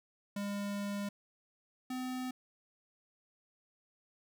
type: tone pair in turn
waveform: square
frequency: 202.3 / 254.9 Hz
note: G#3 / C4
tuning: -45 / -45 cents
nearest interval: major third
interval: 400 cents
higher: second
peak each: -36 / -37 dBFS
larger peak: first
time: 0.36-1.09 / 1.9-2.31 s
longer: first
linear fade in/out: 5 ms
effects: none